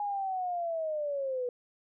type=linear sweep; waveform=sine; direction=down; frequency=830.6 to 485.2 Hz; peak=-30 dBFS; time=0-1.49 s; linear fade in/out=2 ms; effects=none